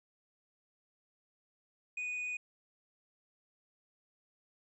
triangle tone, 2477 Hz, D#7, 8 cents flat, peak -34 dBFS, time 1.97-2.37 s, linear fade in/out 5 ms, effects resampled to 22050 Hz

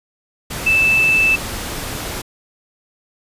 sine tone in noise, 2637 Hz, E7, in tune, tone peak -11 dBFS, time 0.66-1.36 s, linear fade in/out 10 ms, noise pink, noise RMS -26 dBFS, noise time 0.5-2.22 s, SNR +12 dB, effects resampled to 32000 Hz

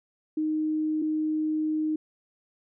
sine tone pair in turn, 310 / 310 Hz, D#4 / D#4, -6 / -6 cents, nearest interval unison, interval 0 cents, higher neither, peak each -24 dBFS, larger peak neither, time 0.37-1.02 / 1.02-1.96 s, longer second, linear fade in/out 5 ms, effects none

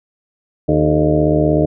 harmonic tone with a mistuned harmonic, 76.4 Hz, D#2, 31 cents flat, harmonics 1 / 2 / 3 / 4 / 5 / 6 / 7 / 8 / 9, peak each -22 / -17 / -28 / -16 / -24 / -19 / -25 / -18 / -27 dBFS, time 0.68-1.66 s, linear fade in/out 10 ms, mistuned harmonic 6, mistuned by -87 cents, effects none

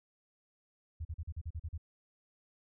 sine tone bursts, 80.4 Hz, E2, 43 cents flat, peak -36 dBFS, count 9, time 1-1.779 s, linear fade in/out 10 ms, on 51 ms, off 40 ms, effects none

